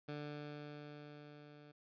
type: tone with level ramp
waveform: 15% pulse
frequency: 147.7 Hz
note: D3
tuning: 10 cents sharp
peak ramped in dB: -36 to -51 dBFS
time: 0.08-1.72 s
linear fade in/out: 10 ms
effects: resampled to 11025 Hz